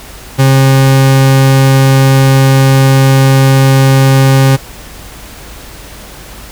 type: tone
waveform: 40% pulse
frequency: 134.5 Hz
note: C3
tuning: 48 cents sharp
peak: -3 dBFS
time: 0.38-4.57 s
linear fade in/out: 20 ms
effects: added 50 Hz sine -33 dBFS peak until 6.51 s + pink hiss -31 dBFS RMS until 6.51 s